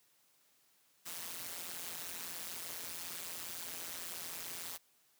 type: noise with amplitude modulation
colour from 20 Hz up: white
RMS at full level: -40 dBFS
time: 1.05-4.78 s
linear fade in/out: 20 ms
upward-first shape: sine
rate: 172 Hz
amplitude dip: 100%
effects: white hiss -71 dBFS RMS until 5.19 s + high-pass 100 Hz 12 dB/octave